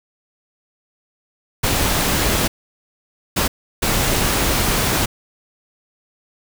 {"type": "noise bursts at uneven times", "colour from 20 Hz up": "pink", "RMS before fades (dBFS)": -18, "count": 3, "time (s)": [[1.63, 2.48], [3.36, 3.48], [3.82, 5.06]], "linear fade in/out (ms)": 10, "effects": []}